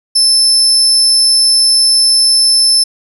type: tone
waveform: 35% pulse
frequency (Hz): 5274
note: E8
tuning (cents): 0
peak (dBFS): -4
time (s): 0.15-2.84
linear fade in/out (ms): 10
effects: none